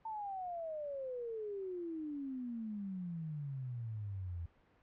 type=exponential sweep; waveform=sine; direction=down; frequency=903 to 82.41 Hz; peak=-39 dBFS; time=0.05-4.46 s; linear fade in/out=5 ms; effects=pink hiss -69 dBFS RMS until 4.82 s + low-pass 2000 Hz 12 dB/octave